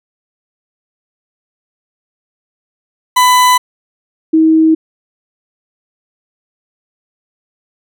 40% pulse / sine tone pair in turn, 999 / 318.9 Hz, B5 / D#4, +20 / +43 cents, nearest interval octave + minor sixth, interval 1977 cents, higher first, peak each -5 dBFS, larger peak neither, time 3.16-3.58 / 4.33-4.75 s, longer neither, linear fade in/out 10 ms, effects none

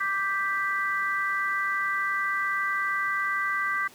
sine chord, G major, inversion second, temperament equal, 1174.7 / 1568 / 1975.5 Hz, D6 / G6 / B6, 0 / 0 / 0 cents, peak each -29 dBFS, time 0-3.88 s, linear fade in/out 10 ms, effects pink hiss -51 dBFS RMS until 3.94 s + high-pass 150 Hz 12 dB/octave

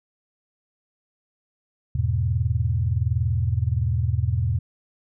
sine chord, E major, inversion none, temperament equal, 82.41 / 103.83 / 123.47 Hz, E2 / G#2 / B2, 0 / 0 / 0 cents, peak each -24 dBFS, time 1.95-4.59 s, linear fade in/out 5 ms, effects none

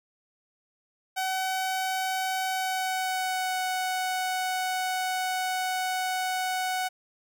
sawtooth tone with pitch glide, 755 to 742.9 Hz, F#5 to F#5, +35 to +7 cents, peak -23 dBFS, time 1.16-6.89 s, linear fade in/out 20 ms, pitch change -28 cents, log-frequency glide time 2.47-3.62 s, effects none

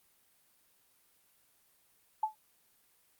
sine tone with exponential decay, 866 Hz, A5, 28 cents flat, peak -24 dBFS, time 2.23-2.35 s, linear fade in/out 5 ms, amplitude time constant 24 ms, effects white hiss -69 dBFS RMS until 3.19 s + Opus 32 kbps

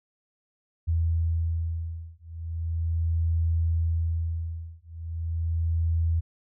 sine beating tone pair, 82.41 / 82.79 Hz, E2 / E2, 0 / +8 cents, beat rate 0.38 Hz, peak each -27 dBFS, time 0.87-6.21 s, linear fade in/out 20 ms, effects none

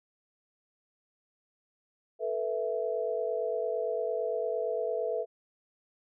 sine chord, A suspended second, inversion none, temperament equal with one note detuned, 440 / 488.8 / 659.3 Hz, A4 / B4 / E5, 0 / -18 / 0 cents, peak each -33 dBFS, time 2.19-5.26 s, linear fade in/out 50 ms, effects none

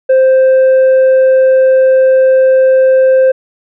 sine tone with tanh clipping, 523.3 Hz, C5, in tune, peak -5 dBFS, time 0.09-3.32 s, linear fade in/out 10 ms, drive 3 dB, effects none

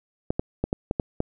clicks, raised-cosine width 2 ms, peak -10 dBFS, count 7, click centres 0.305 / 0.395 / 0.64 / 0.729 / 0.911 / 0.998 / 1.204 s, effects none

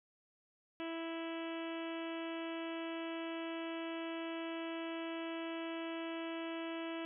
harmonic tone, 329.6 Hz, E4, in tune, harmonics 1 / 2 / 3 / 4 / 5 / 6 / 7 / 8 / 9 / 10, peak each -41 / -46 / -51 / -53 / -54 / -56 / -55 / -53 / -54 / -58 dBFS, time 0.8-7.05 s, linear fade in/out 0 ms, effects none

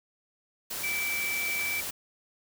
sine tone in noise, 2318 Hz, D7, 23 cents flat, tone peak -29 dBFS, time 0.83-1.81 s, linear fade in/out 10 ms, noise white, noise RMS -35 dBFS, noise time 0.7-1.91 s, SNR +3 dB, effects none

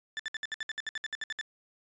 30% pulse tone bursts, 1760 Hz, A6, in tune, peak -30 dBFS, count 15, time 0.17-1.412 s, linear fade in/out 0 ms, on 24 ms, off 63 ms, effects resampled to 16000 Hz

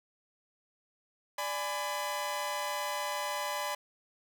sawtooth chord, G# diminished, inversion second, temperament equal with one note detuned, 587.3 / 830.6 / 1003.9 Hz, D5 / G#5 / B5, 0 / 0 / +28 cents, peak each -34 / -35 / -32 dBFS, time 1.38-3.75 s, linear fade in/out 5 ms, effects none

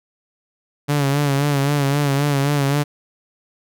sawtooth tone with vibrato, 142 Hz, C#3, 42 cents sharp, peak -12 dBFS, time 0.88-2.84 s, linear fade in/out 20 ms, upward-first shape sine, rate 3.8 Hz, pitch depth 57 cents each way, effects none

